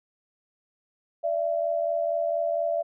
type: tone pair together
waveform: sine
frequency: 587.7 / 672 Hz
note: D5 / E5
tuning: +1 / +33 cents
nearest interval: major second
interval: 232 cents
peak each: -28 / -25 dBFS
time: 1.23-2.83 s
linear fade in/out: 20 ms
effects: none